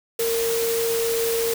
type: tone in noise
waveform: sine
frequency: 460 Hz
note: A#4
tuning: 23 cents flat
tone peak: -21 dBFS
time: 0.19-1.54 s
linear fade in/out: 5 ms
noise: white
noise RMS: -28 dBFS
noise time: 0.19-1.54 s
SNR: +4 dB
effects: none